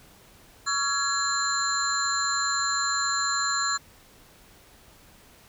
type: tone cluster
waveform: sine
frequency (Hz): 1124 / 1351 / 1676 / 4125 / 7130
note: C#6 / E6 / G#6 / C8 / A8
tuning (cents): +24 / +42 / +15 / -25 / +22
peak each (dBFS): -30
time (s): 0.66-3.78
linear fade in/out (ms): 20
effects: pink hiss -54 dBFS RMS until 5.48 s